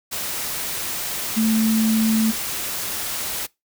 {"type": "tone in noise", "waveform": "sine", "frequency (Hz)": 221, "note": "A3", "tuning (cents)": 8, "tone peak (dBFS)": -16, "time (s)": [1.36, 2.32], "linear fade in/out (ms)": 20, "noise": "white", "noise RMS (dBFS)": -27, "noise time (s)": [0.11, 3.47], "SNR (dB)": 8, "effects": ["noise-tail reverb RT60 0.2 s tail -23 dB re dry"]}